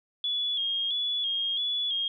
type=tone with vibrato; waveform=sine; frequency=3330 Hz; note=G#7; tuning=4 cents sharp; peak=-26 dBFS; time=0.24-2.08 s; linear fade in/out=2 ms; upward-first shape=square; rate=1.5 Hz; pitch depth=46 cents each way; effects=none